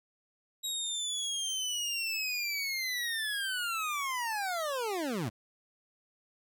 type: linear sweep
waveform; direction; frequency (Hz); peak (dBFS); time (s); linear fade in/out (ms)
25% pulse; down; 3832 to 94.4; -28; 0.63-5.3; 20
effects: none